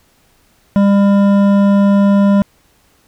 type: tone with hard clipping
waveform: sine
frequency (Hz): 200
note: G3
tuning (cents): +35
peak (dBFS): -9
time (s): 0.76-2.42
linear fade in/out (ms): 0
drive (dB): 11
effects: pink hiss -54 dBFS RMS until 3.07 s